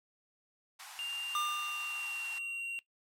pink band-pass noise, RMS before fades -50 dBFS, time 0.79-2.39 s, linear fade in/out 10 ms, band 770 to 13000 Hz, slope 48 dB/octave
triangle tone with pitch glide, 2794 to 2754 Hz, F7 to F7, 0 to -25 cents, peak -34 dBFS, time 0.99-2.79 s, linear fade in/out 0 ms, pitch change -25 cents, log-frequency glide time 1.14-2.28 s
square tone with exponential decay, 1200 Hz, D6, 37 cents sharp, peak -31 dBFS, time 1.35-2.6 s, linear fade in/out 1 ms, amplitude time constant 270 ms
effects noise-tail reverb RT60 0.1 s tail -18 dB re dry

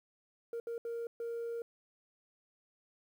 sine tone bursts at uneven times, 466.2 Hz, A#4, in tune, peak -34 dBFS, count 4, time 0.53-0.6 / 0.67-0.78 / 0.85-1.07 / 1.2-1.62 s, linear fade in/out 2 ms, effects tanh soft clip ceiling -35 dBFS + 11-bit

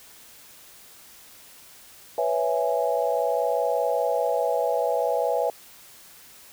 sine chord, C# minor seventh, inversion third, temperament equal, 493.9 / 554.4 / 659.3 / 830.6 Hz, B4 / C#5 / E5 / G#5, 0 / 0 / 0 / 0 cents, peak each -26 / -27 / -26 / -28 dBFS, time 2.18-5.5 s, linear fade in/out 2 ms, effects white hiss -49 dBFS RMS until 6.52 s

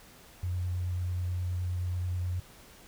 sine tone with vibrato, 90 Hz, F#2, 47 cents flat, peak -29 dBFS, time 0.43-2.4 s, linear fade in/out 5 ms, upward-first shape square, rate 9.4 Hz, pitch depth 10 cents each way, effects pink hiss -54 dBFS RMS until 2.87 s

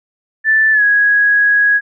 sine tone with pitch glide, 1760 to 1661.2 Hz, A6 to G#6, 0 to 0 cents, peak -8 dBFS, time 0.44-1.81 s, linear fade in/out 50 ms, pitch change -100 cents, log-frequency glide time 0.72-0.83 s, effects none

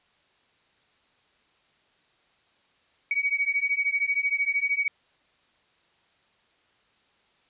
sine beating tone pair, 2251 / 2264 Hz, C#7 / C#7, +26 / +36 cents, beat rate 13 Hz, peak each -26 dBFS, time 3.11-4.88 s, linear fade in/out 2 ms, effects white hiss -65 dBFS RMS until 7.49 s + resampled to 8000 Hz

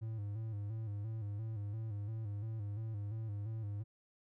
triangle tone with vibrato, 106.7 Hz, G#2, 47 cents sharp, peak -36 dBFS, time 0.01-3.84 s, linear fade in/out 20 ms, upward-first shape square, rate 2.9 Hz, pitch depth 75 cents each way, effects none

